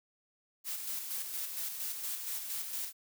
blue noise with tremolo, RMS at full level -37 dBFS, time 0.64-2.93 s, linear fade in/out 50 ms, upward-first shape square, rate 4.3 Hz, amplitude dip 40%, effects none

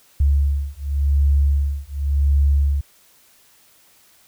sine beating tone pair, 70.2 / 71.1 Hz, C#2 / C#2, +22 / +45 cents, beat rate 0.9 Hz, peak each -18 dBFS, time 0.2-2.81 s, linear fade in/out 5 ms, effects white hiss -54 dBFS RMS until 4.27 s

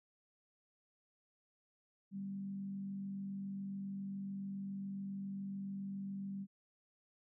sine tone with frequency modulation, 196 Hz, G3, in tune, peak -40 dBFS, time 2.11-6.47 s, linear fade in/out 50 ms, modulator 47.2 Hz, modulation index 0.3, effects none

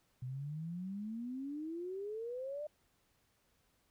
sine exponential sweep, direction up, 123.5 to 611 Hz, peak -39 dBFS, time 0.22-2.67 s, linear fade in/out 5 ms, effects pink hiss -75 dBFS RMS until 3.9 s

